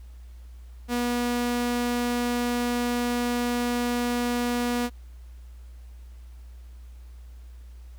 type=tone; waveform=sawtooth; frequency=242 Hz; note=B3; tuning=35 cents flat; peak=-20 dBFS; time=0.88-4.9 s; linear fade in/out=50 ms; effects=added 60 Hz sine -41 dBFS peak until 7.98 s + pink hiss -62 dBFS RMS until 7.98 s